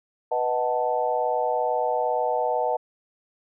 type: chord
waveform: sine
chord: B dominant seventh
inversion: none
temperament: equal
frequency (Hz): 493.9 / 622.3 / 740 / 880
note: B4 / D#5 / F#5 / A5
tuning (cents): 0 / 0 / 0 / 0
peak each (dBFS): -27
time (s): 0.31-2.77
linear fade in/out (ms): 10
effects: none